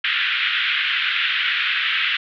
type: band-pass noise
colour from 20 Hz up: white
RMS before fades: -21 dBFS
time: 0.04-2.17 s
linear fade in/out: 5 ms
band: 1400 to 3400 Hz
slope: 48 dB/octave
effects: none